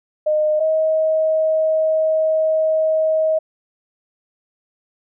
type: tone pair in turn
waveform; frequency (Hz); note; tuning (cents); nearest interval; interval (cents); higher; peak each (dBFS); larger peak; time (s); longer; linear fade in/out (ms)
sine; 612 / 632.1; D#5 / D#5; -29 / +27; minor second; 56; second; -14; neither; 0.26-0.6 / 0.6-3.39; second; 10
effects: none